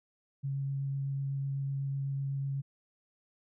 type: tone with vibrato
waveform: sine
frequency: 137.7 Hz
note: C#3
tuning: 11 cents flat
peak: -31 dBFS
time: 0.43-2.62 s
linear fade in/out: 20 ms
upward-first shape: sine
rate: 8 Hz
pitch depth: 8 cents each way
effects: none